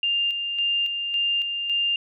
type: tone with tremolo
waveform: sine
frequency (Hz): 2800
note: F7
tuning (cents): +4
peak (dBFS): -20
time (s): 0.03-1.96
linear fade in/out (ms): 2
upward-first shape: square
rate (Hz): 1.8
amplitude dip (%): 45
effects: none